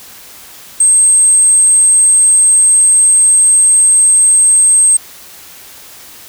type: tone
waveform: sine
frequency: 8372 Hz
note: C9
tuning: in tune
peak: -3 dBFS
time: 0.8-4.97 s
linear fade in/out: 5 ms
effects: tanh soft clip ceiling -2 dBFS + white hiss -35 dBFS RMS until 6.28 s

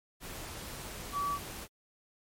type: tone in noise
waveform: sine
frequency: 1145 Hz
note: D6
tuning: 44 cents flat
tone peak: -30 dBFS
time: 1.12-1.39 s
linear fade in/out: 50 ms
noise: pink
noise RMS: -43 dBFS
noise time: 0.2-1.68 s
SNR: +10 dB
effects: MP3 64 kbps

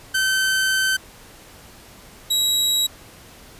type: tone pair in turn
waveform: sawtooth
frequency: 1539 / 3860 Hz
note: G6 / B7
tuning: -32 / -40 cents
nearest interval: octave + major third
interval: 1592 cents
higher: second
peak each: -14 dBFS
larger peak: neither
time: 0.14-0.97 / 2.3-2.87 s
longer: first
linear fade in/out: 10 ms
effects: pink hiss -45 dBFS RMS until 3.59 s + resampled to 32000 Hz

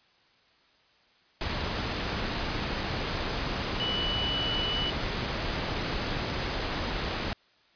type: tone in noise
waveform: sine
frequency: 2960 Hz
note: F#7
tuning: in tune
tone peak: -29 dBFS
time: 3.8-4.9 s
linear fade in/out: 0 ms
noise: pink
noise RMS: -31 dBFS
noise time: 1.41-7.33 s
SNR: -1 dB
effects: white hiss -63 dBFS RMS until 7.75 s + resampled to 11025 Hz

